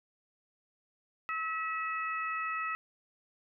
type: harmonic tone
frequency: 646 Hz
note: E5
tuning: 35 cents flat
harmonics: 2 / 3 / 4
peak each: -34 / -38 / -40 dBFS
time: 1.29-2.75 s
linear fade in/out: 0 ms
effects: none